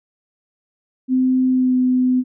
sine tone with pitch glide, 257.4 to 253.6 Hz, C4 to B3, -28 to +46 cents, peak -13 dBFS, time 1.08-2.24 s, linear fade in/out 50 ms, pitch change -26 cents, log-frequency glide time 1.49-1.76 s, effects none

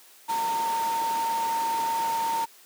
sine tone in noise, 914 Hz, A#5, 34 cents flat, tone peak -24 dBFS, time 0.28-2.46 s, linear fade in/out 20 ms, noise pink, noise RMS -35 dBFS, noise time 0.28-2.46 s, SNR +8 dB, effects white hiss -53 dBFS RMS until 2.65 s + high-pass 300 Hz 12 dB/octave

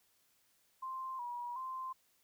sine tone with pitch steps, 1047 / 964 / 1042 Hz, C6 / B5 / C6, +1 / -42 / -7 cents, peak -39 dBFS, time 0.82-1.93 s, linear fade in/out 10 ms, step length 370 ms, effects white hiss -73 dBFS RMS until 2.23 s

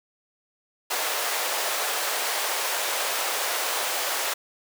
pink high-pass noise, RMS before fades -27 dBFS, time 0.9-4.34 s, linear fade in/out 10 ms, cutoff 520 Hz, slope 24 dB/octave, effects none

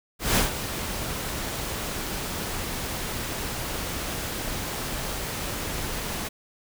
pink noise with ADSR envelope, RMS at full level -20 dBFS, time 0.19-6.29 s, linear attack 170 ms, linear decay 140 ms, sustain -11 dB, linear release 14 ms, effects none

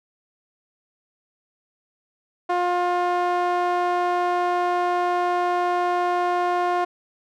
sawtooth tone with band-pass filter, 354.9 Hz, F4, 28 cents sharp, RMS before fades -22 dBFS, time 2.49-6.85 s, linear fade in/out 10 ms, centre 830 Hz, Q 1.7, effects none

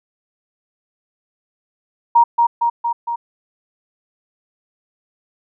sine tone with echo, 940 Hz, A#5, 14 cents sharp, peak -7 dBFS, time 2.15-2.24 s, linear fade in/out 10 ms, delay 230 ms, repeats 4, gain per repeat -3 dB, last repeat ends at 3.16 s, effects none

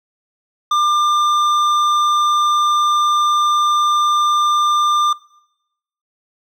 sine tone with hard clipping, 1196 Hz, D6, 31 cents sharp, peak -14 dBFS, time 0.71-5.13 s, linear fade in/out 5 ms, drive 9 dB, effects noise-tail reverb RT60 0.9 s tail -22 dB re dry

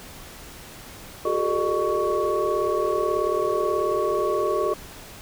sine tone cluster, 365.5 / 403.6 / 442.2 / 607 / 1118 Hz, F#4 / G#4 / A4 / D#5 / C#6, -21 / -49 / +9 / -43 / +14 cents, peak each -27 dBFS, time 1.25-4.74 s, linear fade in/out 5 ms, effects pink hiss -42 dBFS RMS until 5.21 s

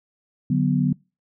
sine chord, B minor, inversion first, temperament equal, 146.83 / 185 / 246.9 Hz, D3 / F#3 / B3, 0 / 0 / 0 cents, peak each -21 / -22 / -22 dBFS, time 0.5-0.93 s, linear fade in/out 5 ms, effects noise-tail reverb RT60 0.3 s tail -26 dB re dry

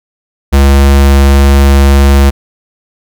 square tone, 69.3 Hz, C#2, in tune, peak -3 dBFS, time 0.52-2.31 s, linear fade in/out 20 ms, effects none

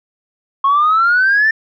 sine exponential sweep, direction up, 1085 to 1800 Hz, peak -8 dBFS, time 0.64-1.51 s, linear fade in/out 5 ms, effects tanh soft clip ceiling -6 dBFS

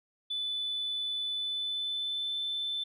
sine tone with pitch glide, 3490 to 3529 Hz, A7 to A7, -15 to +4 cents, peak -30 dBFS, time 0.3-2.84 s, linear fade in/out 10 ms, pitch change +19 cents, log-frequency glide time 1.23-2.4 s, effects tanh soft clip ceiling -26 dBFS

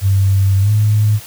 sine tone with pitch glide, 97.3 to 106.11 Hz, G2 to G#2, -12 to +38 cents, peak -9 dBFS, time 0.01-1.2 s, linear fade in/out 50 ms, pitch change +150 cents, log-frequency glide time 0.61-0.71 s, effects white hiss -35 dBFS RMS until 1.26 s

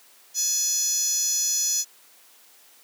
10% pulse tone with high-pass filter, 848 Hz, G#5, 36 cents sharp, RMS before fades -24 dBFS, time 0.34-1.85 s, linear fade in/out 50 ms, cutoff 6400 Hz, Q 8.8, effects white hiss -54 dBFS RMS until 2.83 s + high-pass 300 Hz 12 dB/octave

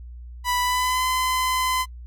sawtooth tone with pitch glide, 987.8 to 1022 Hz, B5 to C6, 0 to -41 cents, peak -17 dBFS, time 0.44-1.86 s, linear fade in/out 50 ms, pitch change +59 cents, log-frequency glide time 0.61-1.05 s, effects noise-tail reverb RT60 0.1 s tail -26 dB re dry + added 60 Hz sine -36 dBFS peak until 2.06 s

